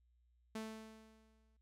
sawtooth tone with exponential decay, 220 Hz, A3, in tune, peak -37 dBFS, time 0.55-1.57 s, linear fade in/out 5 ms, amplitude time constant 220 ms, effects added 60 Hz sine -70 dBFS peak until 1.61 s + low-pass 12000 Hz 12 dB/octave

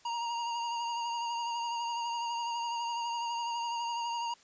square tone with vibrato, 939 Hz, A#5, 12 cents sharp, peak -33 dBFS, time 0.05-4.34 s, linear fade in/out 5 ms, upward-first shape sine, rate 12 Hz, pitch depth 25 cents each way, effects white hiss -61 dBFS RMS until 4.43 s + resampled to 16000 Hz

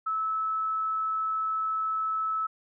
sine tone, 1303 Hz, E6, 20 cents flat, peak -26 dBFS, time 0.06-2.47 s, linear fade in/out 10 ms, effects none

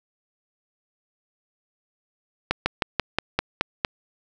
slowing click train, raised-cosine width 0.3 ms, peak -4 dBFS, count 8, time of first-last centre 2.51-3.848 s, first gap 150 ms, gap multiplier 1.08, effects none

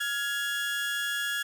30% pulse tone pair together, 1408.5 / 1675 Hz, F6 / G#6, +14 / +14 cents, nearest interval minor third, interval 300 cents, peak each -32 / -27 dBFS, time 0-1.43 s, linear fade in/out 10 ms, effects none

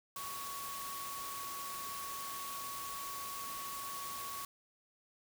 sine tone in noise, 1117 Hz, C#6, 13 cents sharp, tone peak -43 dBFS, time 0.16-4.45 s, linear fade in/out 2 ms, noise white, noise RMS -45 dBFS, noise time 0.16-4.45 s, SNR -1 dB, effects none

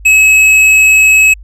triangle tone with tanh clipping, 2572 Hz, E7, 43 cents flat, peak -5 dBFS, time 0.05-1.34 s, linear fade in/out 10 ms, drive 17 dB, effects added 50 Hz sine -29 dBFS peak until 1.43 s + low-pass 12000 Hz 12 dB/octave

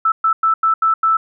sine tone bursts at uneven times, 1318.5 Hz, E6, in tune, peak -11 dBFS, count 6, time 0.05-0.12 / 0.24-0.33 / 0.43-0.54 / 0.63-0.74 / 0.82-0.94 / 1.03-1.17 s, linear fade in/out 5 ms, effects none

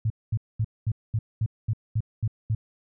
sine tone bursts, 110 Hz, A2, in tune, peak -21 dBFS, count 10, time 0.05-2.55 s, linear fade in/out 5 ms, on 52 ms, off 220 ms, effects none

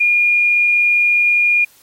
sine tone, 2425 Hz, D#7, 45 cents flat, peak -10 dBFS, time 0-1.65 s, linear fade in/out 10 ms, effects white hiss -49 dBFS RMS until 1.82 s + MP3 64 kbps

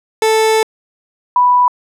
30% pulse / sine tone pair in turn, 440 / 987.2 Hz, A4 / B5, 0 / -1 cents, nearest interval octave + major second, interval 1399 cents, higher second, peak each -7 dBFS, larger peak neither, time 0.22-0.63 / 1.36-1.68 s, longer first, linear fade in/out 2 ms, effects low-pass 12000 Hz 12 dB/octave

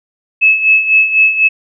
sine tone with tremolo, 2596 Hz, E7, 27 cents flat, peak -4 dBFS, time 0.41-1.49 s, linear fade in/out 20 ms, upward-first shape sine, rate 4 Hz, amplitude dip 70%, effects none

